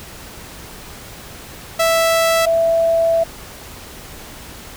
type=tone pair in turn; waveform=sawtooth / sine; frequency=659 / 662.5 Hz; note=E5 / E5; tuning=-1 / +9 cents; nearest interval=unison; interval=10 cents; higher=second; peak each=-9 / -12 dBFS; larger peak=first; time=1.79-2.46 / 2.46-3.24 s; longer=second; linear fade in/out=10 ms; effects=pink hiss -36 dBFS RMS until 4.76 s